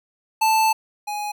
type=tone pair in turn; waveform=square; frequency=880 / 832.4 Hz; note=A5 / G#5; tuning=0 / +4 cents; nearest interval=minor second; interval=96 cents; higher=first; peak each=-16 / -26 dBFS; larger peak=first; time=0.41-0.73 / 1.07-1.32 s; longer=first; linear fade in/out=10 ms; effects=none